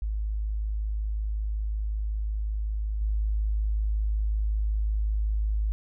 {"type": "tone with level steps", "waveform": "sine", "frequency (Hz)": 52.7, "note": "G#1", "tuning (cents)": 26, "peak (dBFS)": [-26, -23], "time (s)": [0.02, 5.72], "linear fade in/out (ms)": 0, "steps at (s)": 3.01, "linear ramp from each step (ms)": 5, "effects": []}